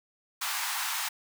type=high-pass noise; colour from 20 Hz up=pink; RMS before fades=-32 dBFS; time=0.41-1.09 s; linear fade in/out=10 ms; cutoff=820 Hz; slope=48 dB/octave; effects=none